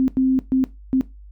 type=tone bursts at uneven times; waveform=sine; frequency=261.6 Hz; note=C4; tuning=in tune; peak=-14 dBFS; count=4; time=0-0.08 / 0.17-0.39 / 0.52-0.64 / 0.93-1.01 s; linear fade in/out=0 ms; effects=noise-tail reverb RT60 0.2 s tail -17 dB re dry + added 50 Hz sine -39 dBFS peak until 1.31 s